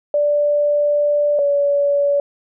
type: tone pair in turn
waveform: sine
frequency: 586 / 570.3 Hz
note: D5 / C#5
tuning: -4 / +49 cents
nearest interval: unison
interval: 47 cents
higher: first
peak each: -13 dBFS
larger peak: neither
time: 0.14-1.39 / 1.39-2.2 s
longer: first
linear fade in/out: 2 ms
effects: none